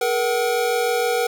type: tone cluster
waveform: square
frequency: 431.2 / 477.6 / 756 Hz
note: A4 / A#4 / F#5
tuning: -35 / +42 / +37 cents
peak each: -28 / -21 / -25 dBFS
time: 0.01-1.27 s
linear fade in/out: 5 ms
effects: none